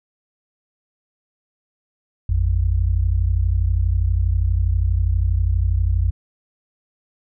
sine tone pair together, 54.94 / 87.31 Hz, A1 / F2, -2 / 0 cents, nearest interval minor sixth, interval 802 cents, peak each -18 dBFS, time 2.29-6.11 s, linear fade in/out 5 ms, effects none

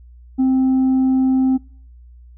sine tone with tanh clipping, 261.6 Hz, C4, in tune, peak -13 dBFS, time 0.38-1.58 s, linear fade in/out 20 ms, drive 2 dB, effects noise-tail reverb RT60 0.5 s tail -24 dB re dry + added 60 Hz sine -40 dBFS peak until 2.37 s

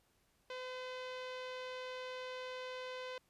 sawtooth tone with low-pass filter, 509 Hz, C5, 48 cents flat, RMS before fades -45 dBFS, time 0.5-3.18 s, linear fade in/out 2 ms, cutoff 3700 Hz, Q 1.5, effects pink hiss -75 dBFS RMS until 3.29 s + resampled to 32000 Hz

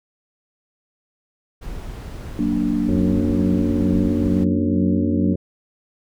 brown noise, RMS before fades -31 dBFS, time 1.61-4.45 s, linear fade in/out 20 ms
sine chord, Gb augmented, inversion none, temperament equal, 185 / 233.1 / 293.7 Hz, Gb3 / Bb3 / D4, 0 / 0 / 0 cents, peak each -24 / -21 / -21 dBFS, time 2.39-5.34 s, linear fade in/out 2 ms
harmonic tone, 91.4 Hz, F#2, 21 cents flat, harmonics 1 / 2 / 3 / 4 / 5 / 6, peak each -24 / -25 / -30 / -29 / -32 / -33 dBFS, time 2.88-5.36 s, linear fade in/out 5 ms
effects none

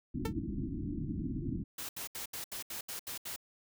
white low-pass noise, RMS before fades -37 dBFS, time 0.14-1.64 s, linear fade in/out 10 ms, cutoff 340 Hz, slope 96 dB/octave
sawtooth tone with exponential decay, 447.4 Hz, A4, 29 cents sharp, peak -28 dBFS, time 0.25-0.33 s, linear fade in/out 5 ms, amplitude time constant 17 ms
white noise bursts, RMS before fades -41 dBFS, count 9, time 1.78-3.362 s, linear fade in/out 5 ms, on 110 ms, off 74 ms
effects none

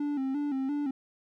triangle tone with vibrato, 278.4 Hz, C#4, 8 cents sharp, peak -26 dBFS, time 0-0.91 s, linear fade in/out 5 ms, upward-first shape square, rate 2.9 Hz, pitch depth 78 cents each way, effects none

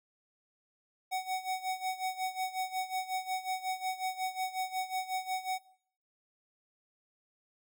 square tone with tremolo, 749 Hz, F#5, 21 cents sharp, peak -31 dBFS, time 1.11-5.59 s, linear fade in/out 20 ms, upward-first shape sine, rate 5.5 Hz, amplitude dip 80%, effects noise-tail reverb RT60 0.6 s tail -20 dB re dry

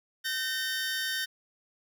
20% pulse tone pair together, 1537 / 1827.8 Hz, G6 / A#6, -35 / -35 cents, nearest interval minor third, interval 300 cents, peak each -28 / -27 dBFS, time 0.24-1.26 s, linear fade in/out 20 ms, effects none

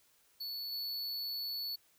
square tone with level steps, 4435 Hz, C#8, in tune, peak -39 / -37 dBFS, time 0.4-1.76 s, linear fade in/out 10 ms, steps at 0.72 s, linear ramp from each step 5 ms, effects white hiss -69 dBFS RMS until 1.98 s

